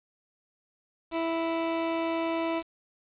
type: tone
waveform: 20% pulse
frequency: 329.6 Hz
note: E4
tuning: in tune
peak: -22 dBFS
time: 1.11-2.63 s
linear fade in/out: 50 ms
effects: resampled to 8000 Hz + 8-bit